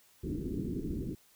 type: low-pass noise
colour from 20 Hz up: white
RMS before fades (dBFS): -36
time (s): 0.23-1.15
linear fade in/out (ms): 10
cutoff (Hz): 370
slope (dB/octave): 48
effects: white hiss -64 dBFS RMS until 1.35 s